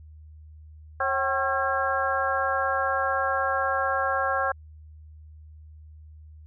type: harmonic tone with a mistuned harmonic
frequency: 270.8 Hz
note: C#4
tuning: 40 cents flat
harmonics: 2 / 3 / 4 / 5 / 6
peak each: -29 / -29 / -29 / -29 / -29 dBFS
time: 1-4.52 s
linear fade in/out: 5 ms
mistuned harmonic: 3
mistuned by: -93 cents
effects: added 77 Hz sine -44 dBFS peak until 6.46 s